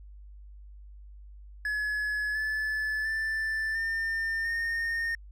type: tone with pitch steps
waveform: triangle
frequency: 1700 / 1732.7 / 1766.1 / 1800 / 1834.7 Hz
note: G#6 / A6 / A6 / A6 / A#6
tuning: +40 / -27 / +6 / +39 / -28 cents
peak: -26 dBFS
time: 1.65-5.15 s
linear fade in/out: 2 ms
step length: 700 ms
effects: added 50 Hz sine -45 dBFS peak until 5.31 s